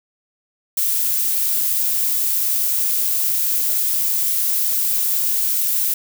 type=noise; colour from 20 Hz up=violet; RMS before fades=-19 dBFS; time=0.77-5.94 s; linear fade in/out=5 ms; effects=none